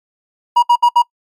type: tone bursts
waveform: triangle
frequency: 958 Hz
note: A#5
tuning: 47 cents sharp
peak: -4 dBFS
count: 4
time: 0.56-1.023 s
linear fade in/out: 10 ms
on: 67 ms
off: 65 ms
effects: noise-tail reverb RT60 0.1 s tail -24 dB re dry + MP3 96 kbps